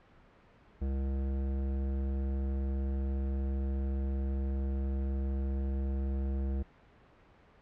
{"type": "tone with hard clipping", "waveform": "sine", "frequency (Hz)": 67.4, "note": "C#2", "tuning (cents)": -48, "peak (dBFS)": -32, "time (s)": [0.81, 6.63], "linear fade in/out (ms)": 10, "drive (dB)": 14, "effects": ["pink hiss -60 dBFS RMS until 7.61 s", "low-pass 2000 Hz 12 dB/octave"]}